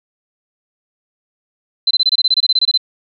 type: tone bursts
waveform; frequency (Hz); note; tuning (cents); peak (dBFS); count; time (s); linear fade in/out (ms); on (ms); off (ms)
sine; 4058; B7; +46; -9; 15; 1.87-2.776; 5; 38; 24
effects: none